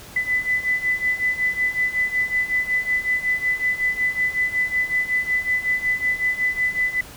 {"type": "beating tone pair", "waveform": "sine", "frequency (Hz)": [1998, 2003.4], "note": ["B6", "B6"], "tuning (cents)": [20, 24], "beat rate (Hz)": 5.4, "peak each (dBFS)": [-24, -21], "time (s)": [0.16, 7.01], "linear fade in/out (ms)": 5, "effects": ["pink hiss -41 dBFS RMS until 7.16 s"]}